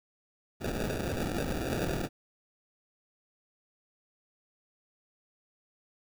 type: noise with sample-and-hold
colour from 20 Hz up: blue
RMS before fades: -32 dBFS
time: 0.6-2.09 s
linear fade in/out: 50 ms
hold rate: 1050 Hz
effects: none